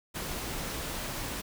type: noise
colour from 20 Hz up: pink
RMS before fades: -36 dBFS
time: 0.14-1.42 s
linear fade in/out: 20 ms
effects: none